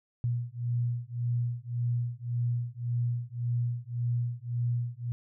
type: beating tone pair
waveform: sine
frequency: 119.3 / 121.1 Hz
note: A#2 / B2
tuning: +41 / -34 cents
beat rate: 1.8 Hz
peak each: -31 dBFS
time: 0.24-5.12 s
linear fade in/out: 0 ms
effects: none